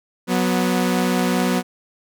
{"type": "tone pair together", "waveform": "sawtooth", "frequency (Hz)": [183.36, 246.1], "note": ["F#3", "B3"], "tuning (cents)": [-15, -6], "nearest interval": "perfect fourth", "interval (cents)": 509, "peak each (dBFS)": -16, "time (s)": [0.27, 1.63], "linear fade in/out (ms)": 50, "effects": []}